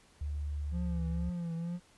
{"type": "tone with pitch glide", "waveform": "sine", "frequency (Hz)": [73.42, 71.99], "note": ["D2", "D2"], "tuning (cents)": [0, -34], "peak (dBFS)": -33, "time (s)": [0.21, 1.3], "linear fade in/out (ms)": 5, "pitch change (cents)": -34, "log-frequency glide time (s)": [0.59, 1.18]}
{"type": "tone with vibrato", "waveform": "triangle", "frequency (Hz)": 170.9, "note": "F3", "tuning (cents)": -37, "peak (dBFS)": -32, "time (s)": [0.71, 1.8], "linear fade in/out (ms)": 50, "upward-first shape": "triangle", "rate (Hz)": 2.1, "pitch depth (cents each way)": 68}
{"effects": ["pink hiss -63 dBFS RMS until 1.97 s", "resampled to 24000 Hz"]}